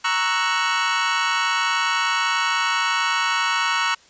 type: chord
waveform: 25% pulse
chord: F# dominant seventh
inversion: first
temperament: equal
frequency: 932.3 / 1108.7 / 1318.5 / 1480 Hz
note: A#5 / C#6 / E6 / F#6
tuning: 0 / 0 / 0 / 0 cents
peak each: -21 dBFS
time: 0.04-3.95 s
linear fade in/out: 10 ms
effects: white hiss -52 dBFS RMS until 4.09 s + resampled to 16000 Hz